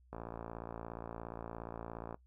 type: click train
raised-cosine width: 1 ms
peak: -29 dBFS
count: 116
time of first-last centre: 0.13-2.144 s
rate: 57.1 Hz
effects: noise-tail reverb RT60 0.1 s tail -19 dB re dry + added 62 Hz sine -62 dBFS peak until 2.26 s